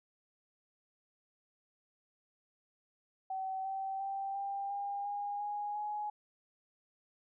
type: tone with pitch steps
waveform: sine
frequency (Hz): 763 / 773.2 / 783.5 / 794 / 804.6 / 815.4 / 826.3 / 837.4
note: G5 / G5 / G5 / G5 / G5 / G#5 / G#5 / G#5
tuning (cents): -47 / -24 / -1 / +22 / +45 / -32 / -9 / +14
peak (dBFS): -35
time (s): 3.3-6.1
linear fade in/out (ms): 5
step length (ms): 350
effects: none